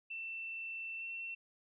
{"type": "tone with pitch glide", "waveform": "sine", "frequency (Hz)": [2679, 2705], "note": ["E7", "E7"], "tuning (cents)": [27, 44], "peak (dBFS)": -40, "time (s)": [0.1, 1.35], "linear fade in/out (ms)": 10, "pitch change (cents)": 17, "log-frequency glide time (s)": [0.98, 1.05], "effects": []}